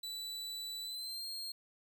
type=tone with pitch glide; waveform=40% pulse; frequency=3967 to 4227 Hz; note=B7 to C8; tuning=+7 to +17 cents; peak=-39 dBFS; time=0.03-1.52 s; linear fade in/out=5 ms; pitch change=+110 cents; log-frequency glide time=0.82-1.27 s; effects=none